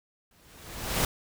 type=noise with exponential growth; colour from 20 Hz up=pink; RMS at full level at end=-24 dBFS; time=0.31-1.05 s; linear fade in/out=2 ms; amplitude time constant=160 ms; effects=none